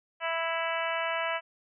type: harmonic tone with a mistuned harmonic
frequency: 330 Hz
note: E4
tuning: 2 cents sharp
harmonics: 2 / 3 / 4 / 5 / 6 / 7 / 8 / 9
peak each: -33 / -35 / -36 / -37 / -38 / -38 / -39 / -40 dBFS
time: 0.2-1.41 s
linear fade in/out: 50 ms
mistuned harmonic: 7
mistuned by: -16 cents
effects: none